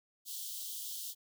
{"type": "high-pass noise", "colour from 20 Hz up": "white", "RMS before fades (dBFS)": -42, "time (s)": [0.25, 1.15], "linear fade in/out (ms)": 50, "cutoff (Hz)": 3000, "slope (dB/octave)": 96, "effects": []}